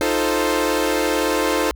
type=chord; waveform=sawtooth; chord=F dominant seventh; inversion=third; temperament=equal; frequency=311.1 / 349.2 / 440 / 523.3 Hz; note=Eb4 / F4 / A4 / C5; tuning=0 / 0 / 0 / 0 cents; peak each=-19 / -21 / -19 / -19 dBFS; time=0.01-1.71 s; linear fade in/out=0 ms; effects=added 60 Hz sine -38 dBFS peak until 1.75 s